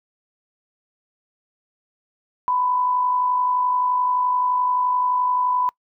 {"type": "tone with amplitude modulation", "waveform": "sine", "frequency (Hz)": 997, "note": "B5", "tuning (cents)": 16, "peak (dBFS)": -16, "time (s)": [2.48, 5.69], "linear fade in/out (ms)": 0, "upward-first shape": "sine", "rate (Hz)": 51.6, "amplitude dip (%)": 40, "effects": ["noise-tail reverb RT60 0.1 s tail -24 dB re dry"]}